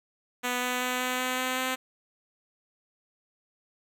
5% pulse tone with pitch steps, 247.5 / 249.2 / 251 / 252.7 / 254.5 / 256.2 / 258 Hz, B3 / B3 / B3 / B3 / C4 / C4 / C4, +4 / +16 / +28 / +40 / -48 / -36 / -24 cents, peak -16 dBFS, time 0.43-1.76 s, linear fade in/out 20 ms, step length 190 ms, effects none

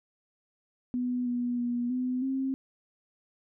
sine tone with pitch steps, 247.8 / 243.5 / 241.3 / 252.6 / 266.3 Hz, B3 / B3 / B3 / B3 / C4, +6 / -24 / -40 / +39 / +31 cents, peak -27 dBFS, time 0.94-2.54 s, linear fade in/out 0 ms, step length 320 ms, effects none

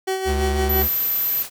30% pulse tone with tremolo, 380 Hz, F#4, 46 cents sharp, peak -17 dBFS, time 0.07-0.83 s, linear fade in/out 10 ms, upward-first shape sine, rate 5.9 Hz, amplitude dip 50%
square tone with vibrato, 71 Hz, C#2, 42 cents sharp, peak -21 dBFS, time 0.25-0.89 s, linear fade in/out 50 ms, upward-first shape sine, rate 6.9 Hz, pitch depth 32 cents each way
sine tone, 12030 Hz, F#9, 28 cents sharp, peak -19 dBFS, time 0.69-1.43 s, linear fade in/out 10 ms
white noise, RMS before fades -32 dBFS, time 0.78-1.5 s, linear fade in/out 50 ms
effects none

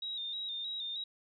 sine tone with vibrato, 3729 Hz, A#7, in tune, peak -36 dBFS, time 0.02-1.04 s, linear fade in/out 5 ms, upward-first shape square, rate 3.2 Hz, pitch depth 48 cents each way, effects none

